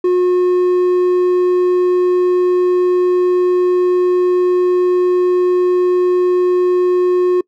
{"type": "tone with hard clipping", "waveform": "sine", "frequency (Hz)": 360.9, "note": "F#4", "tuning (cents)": -43, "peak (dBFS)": -11, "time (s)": [0.04, 7.41], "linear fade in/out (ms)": 5, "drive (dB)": 3, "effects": ["noise-tail reverb RT60 0.1 s tail -25 dB re dry"]}